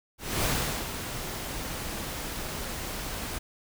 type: noise with ADSR envelope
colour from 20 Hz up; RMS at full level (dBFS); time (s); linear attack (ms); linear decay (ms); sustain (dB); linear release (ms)
pink; -26; 0.18-3.39; 260; 410; -9; 14
effects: none